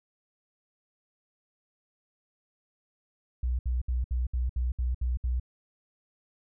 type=tone bursts; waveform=sine; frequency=61.74 Hz; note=B1; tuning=in tune; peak=-25 dBFS; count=9; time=3.43-5.398 s; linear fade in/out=5 ms; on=160 ms; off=66 ms; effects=none